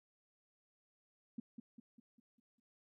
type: tone with echo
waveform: sine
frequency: 233.1 Hz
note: A#3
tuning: in tune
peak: -39 dBFS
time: 1.38-1.4 s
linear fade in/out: 5 ms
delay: 200 ms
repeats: 6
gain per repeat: -6 dB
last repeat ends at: 2.6 s
effects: none

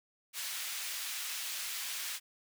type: high-pass noise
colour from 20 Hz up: pink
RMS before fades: -39 dBFS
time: 0.33-2.2 s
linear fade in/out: 50 ms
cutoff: 2200 Hz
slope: 12 dB/octave
effects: none

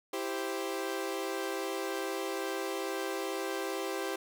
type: chord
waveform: sawtooth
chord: C major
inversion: first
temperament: equal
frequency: 329.6 / 392 / 523.3 Hz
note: E4 / G4 / C5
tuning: 0 / 0 / 0 cents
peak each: -35 / -32 / -35 dBFS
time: 0.13-4.16 s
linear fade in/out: 5 ms
effects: none

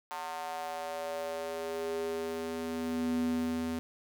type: tone with high-pass filter sweep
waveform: square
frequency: 81.9 Hz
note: E2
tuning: 11 cents flat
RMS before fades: -35 dBFS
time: 0.11-3.79 s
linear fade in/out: 0 ms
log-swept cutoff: 890 to 190 Hz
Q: 4.3
effects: none

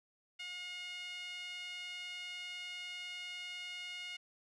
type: tone with band-pass filter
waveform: 5% pulse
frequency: 718 Hz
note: F5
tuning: 48 cents sharp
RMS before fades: -45 dBFS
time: 0.39-4.17 s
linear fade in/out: 10 ms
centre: 2500 Hz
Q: 5.5
effects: none

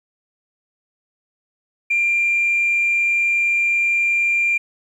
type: tone with frequency modulation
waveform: sine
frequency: 2384 Hz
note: D7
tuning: 25 cents sharp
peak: -14 dBFS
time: 1.9-4.58 s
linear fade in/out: 10 ms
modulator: 58.8 Hz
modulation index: 0.33
effects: tanh soft clip ceiling -11 dBFS + 9-bit

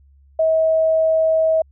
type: tone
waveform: sine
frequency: 641 Hz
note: E5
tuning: 49 cents flat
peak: -13 dBFS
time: 0.39-1.62 s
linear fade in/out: 5 ms
effects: added 69 Hz sine -48 dBFS peak until 1.71 s

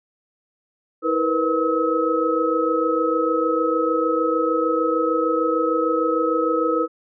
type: tone cluster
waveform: sine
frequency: 322.6 / 473.4 / 500 / 1285 Hz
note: E4 / A#4 / B4 / E6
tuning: -37 / +27 / +21 / -45 cents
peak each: -23 dBFS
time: 1.02-6.88 s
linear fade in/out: 50 ms
effects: none

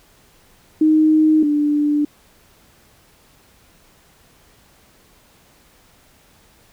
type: tone pair in turn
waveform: sine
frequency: 311.1 / 294.9 Hz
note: D#4 / D4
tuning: 0 / +7 cents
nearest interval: minor second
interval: 93 cents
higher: first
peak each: -10 / -14 dBFS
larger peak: first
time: 0.81-1.43 / 1.43-2.05 s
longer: neither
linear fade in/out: 5 ms
effects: pink hiss -53 dBFS RMS until 6.72 s

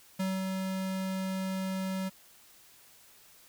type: tone with ADSR envelope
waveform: square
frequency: 189.6 Hz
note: F#3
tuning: 43 cents sharp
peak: -29 dBFS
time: 0.19-2.1 s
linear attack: 11 ms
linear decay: 210 ms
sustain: -3 dB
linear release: 23 ms
effects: white hiss -58 dBFS RMS until 3.48 s

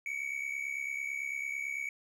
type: tone pair together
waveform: triangle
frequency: 2231 / 2300 Hz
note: C#7 / D7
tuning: +11 / -37 cents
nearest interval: minor second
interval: 52 cents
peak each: -35 / -36 dBFS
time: 0.06-1.89 s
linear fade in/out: 2 ms
effects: none

